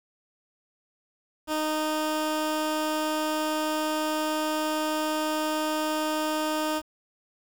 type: tone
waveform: 15% pulse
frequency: 308.8 Hz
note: D#4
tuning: 13 cents flat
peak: -19 dBFS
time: 1.47-6.82 s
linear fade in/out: 50 ms
effects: 8-bit